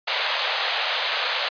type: band-pass noise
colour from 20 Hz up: white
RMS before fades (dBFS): -25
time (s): 0.07-1.49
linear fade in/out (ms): 10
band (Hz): 500 to 4300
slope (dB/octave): 48
effects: resampled to 11025 Hz